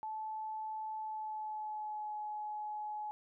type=tone with pitch glide; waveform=sine; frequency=869 to 846.2 Hz; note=A5 to G#5; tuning=-22 to +32 cents; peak=-38 dBFS; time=0.03-3.11 s; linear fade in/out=0 ms; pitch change=-46 cents; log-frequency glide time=0.97-2.15 s; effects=none